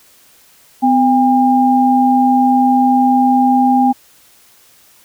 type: tone pair together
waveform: sine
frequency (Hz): 253.6 / 805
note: B3 / G5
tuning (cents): +46 / +46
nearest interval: octave + minor sixth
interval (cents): 2000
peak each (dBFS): -11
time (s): 0.82-3.93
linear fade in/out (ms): 20
effects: white hiss -48 dBFS RMS until 5.04 s